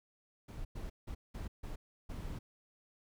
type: noise bursts at uneven times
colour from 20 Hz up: brown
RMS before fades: -42 dBFS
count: 6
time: 0.48-0.65 / 0.75-0.9 / 1.07-1.15 / 1.34-1.48 / 1.63-1.76 / 2.09-2.39 s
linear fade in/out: 10 ms
effects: none